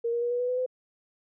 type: tone with pitch steps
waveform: sine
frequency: 466.2 / 473 / 479.9 / 486.8 / 493.9 / 501.1 / 508.4 Hz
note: A#4 / A#4 / B4 / B4 / B4 / B4 / C5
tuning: 0 / +25 / -50 / -25 / 0 / +25 / -50 cents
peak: -25 dBFS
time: 0.04-0.663 s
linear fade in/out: 10 ms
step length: 89 ms
effects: none